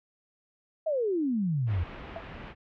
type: exponential sweep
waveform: sine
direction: down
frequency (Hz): 659.3 to 80.7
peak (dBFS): -25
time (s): 0.86-1.84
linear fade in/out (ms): 10
type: low-pass noise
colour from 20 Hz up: pink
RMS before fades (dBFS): -43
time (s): 1.66-2.55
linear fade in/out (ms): 50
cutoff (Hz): 2800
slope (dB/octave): 24
type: tone with exponential decay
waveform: sine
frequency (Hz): 665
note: E5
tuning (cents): +15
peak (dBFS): -30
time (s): 2.16-2.24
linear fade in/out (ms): 1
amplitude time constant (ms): 16
effects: none